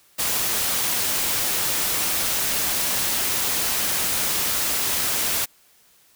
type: noise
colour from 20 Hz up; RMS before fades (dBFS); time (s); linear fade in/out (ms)
white; -23; 0.18-5.46; 20
effects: white hiss -57 dBFS RMS until 6.15 s